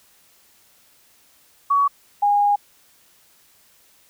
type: tone pair in turn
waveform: sine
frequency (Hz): 1127 / 818.2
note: C#6 / G#5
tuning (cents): +28 / -26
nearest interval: tritone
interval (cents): 554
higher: first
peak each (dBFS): -14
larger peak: neither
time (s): 1.7-1.88 / 2.22-2.56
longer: second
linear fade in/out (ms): 10
effects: white hiss -56 dBFS RMS until 4.09 s